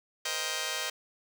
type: chord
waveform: 5% pulse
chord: C minor seventh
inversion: third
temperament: just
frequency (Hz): 470.9 / 523.3 / 627.9 / 784.9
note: Bb4 / C5 / Eb5 / G5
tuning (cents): +18 / 0 / +16 / +2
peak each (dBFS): -28 / -26 / -25 / -29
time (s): 0.25-0.9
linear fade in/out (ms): 5
effects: none